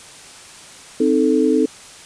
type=chord; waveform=sine; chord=A diminished; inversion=first; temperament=equal; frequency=261.6 / 311.1 / 440 Hz; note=C4 / Eb4 / A4; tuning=0 / 0 / 0 cents; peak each=-17 dBFS; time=1-1.66 s; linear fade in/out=5 ms; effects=white hiss -40 dBFS RMS until 2.05 s + resampled to 22050 Hz